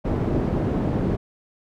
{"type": "low-pass noise", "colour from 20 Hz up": "white", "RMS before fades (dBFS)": -23, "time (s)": [0.04, 1.17], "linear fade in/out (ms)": 20, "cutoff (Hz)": 310, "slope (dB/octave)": 12, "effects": []}